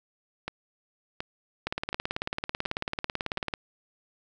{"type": "two click trains", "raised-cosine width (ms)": 0.3, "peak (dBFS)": [-13, -16], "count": [35, 5], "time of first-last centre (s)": [[1.67, 3.538], [0.48, 3.379]], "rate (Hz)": [18.2, 1.38], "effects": []}